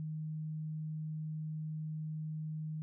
sine tone, 155.56 Hz, D#3, in tune, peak -37 dBFS, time 0-2.82 s, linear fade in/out 0 ms, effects none

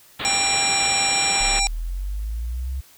white low-pass noise, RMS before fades -29 dBFS, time 0.19-1.6 s, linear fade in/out 10 ms, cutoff 4100 Hz, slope 96 dB/octave
harmonic tone, 792 Hz, G5, 18 cents sharp, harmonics 1 / 3 / 5 / 7 / 9 / 10, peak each -26 / -24 / -28 / -25 / -28 / -24 dBFS, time 0.25-1.67 s, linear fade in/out 0 ms
sine linear sweep, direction up, 30.87 to 67.7 Hz, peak -24 dBFS, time 1.4-2.81 s, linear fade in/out 10 ms
effects white hiss -51 dBFS RMS until 2.97 s

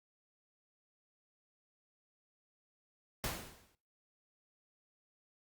pink noise with exponential decay, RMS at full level -35 dBFS, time 3.24-3.75 s, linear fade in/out 0 ms, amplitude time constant 110 ms, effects noise-tail reverb RT60 0.4 s tail -19 dB re dry + Opus 48 kbps

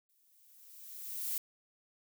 violet noise with exponential growth, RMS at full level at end -34 dBFS, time 0.09-1.38 s, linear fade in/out 2 ms, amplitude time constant 280 ms, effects none

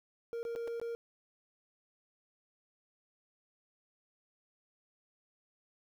triangle tone with dropouts, 466.2 Hz, A#4, in tune, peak -34 dBFS, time 0.33-0.95 s, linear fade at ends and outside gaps 0 ms, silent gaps 0.43-0.451 / 0.552-0.56 / 0.675-0.679 / 0.799-0.815 s, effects 11-bit

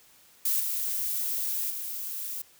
violet noise with level steps, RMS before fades -26 / -30 / -35 dBFS, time 0.45-2.42 s, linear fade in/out 5 ms, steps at 0.6 / 1.7 s, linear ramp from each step 2 ms, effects white hiss -58 dBFS RMS until 2.59 s

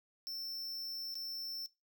square tone with dropouts, 5370 Hz, E8, 31 cents sharp, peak -39 dBFS, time 0.27-1.66 s, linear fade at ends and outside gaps 0 ms, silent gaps 1.142-1.154 s, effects noise-tail reverb RT60 0.2 s tail -18 dB re dry

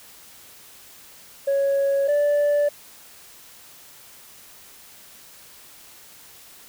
sine tone pair in turn, 554.4 / 583 Hz, C#5 / D5, 0 / -13 cents, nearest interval minor second, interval 87 cents, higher second, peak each -16 / -14 dBFS, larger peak second, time 1.47-2.08 / 2.08-2.69 s, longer neither, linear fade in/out 10 ms, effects tanh soft clip ceiling -16 dBFS + white hiss -47 dBFS RMS until 6.68 s

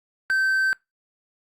triangle tone, 1549 Hz, G6, 21 cents flat, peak -17 dBFS, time 0.3-0.73 s, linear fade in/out 0 ms, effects noise-tail reverb RT60 0.2 s tail -24 dB re dry + Opus 48 kbps

